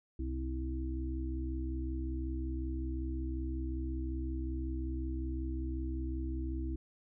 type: harmonic tone with a mistuned harmonic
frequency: 65.41 Hz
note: C2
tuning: in tune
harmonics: 1 / 2 / 4 / 5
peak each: -35 / -49 / -45 / -41 dBFS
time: 0.19-6.76 s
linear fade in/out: 5 ms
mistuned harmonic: 2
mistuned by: -38 cents
effects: none